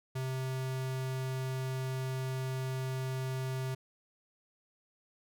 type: tone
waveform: square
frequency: 130.81 Hz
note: C3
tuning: in tune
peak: -34 dBFS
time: 0.15-3.75 s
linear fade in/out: 10 ms
effects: none